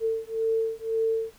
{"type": "beating tone pair", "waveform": "sine", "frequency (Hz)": [447.4, 449.3], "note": ["A4", "A4"], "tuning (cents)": [29, 36], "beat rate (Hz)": 1.9, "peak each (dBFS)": -27, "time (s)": [0, 1.34], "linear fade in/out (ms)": 50, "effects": ["pink hiss -56 dBFS RMS until 1.38 s"]}